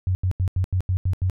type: tone bursts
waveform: sine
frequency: 92.5 Hz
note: F#2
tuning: in tune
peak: -18 dBFS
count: 8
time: 0.07-1.298 s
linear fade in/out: 0 ms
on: 80 ms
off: 84 ms
effects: none